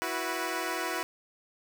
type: chord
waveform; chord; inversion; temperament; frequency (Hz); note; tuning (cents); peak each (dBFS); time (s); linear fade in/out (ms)
10% pulse; E suspended second; none; equal with one note detuned; 329.6 / 370 / 490.8; E4 / F#4 / B4; 0 / 0 / -11; -26 / -26 / -29; 0.02-1.03; 0
effects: 9-bit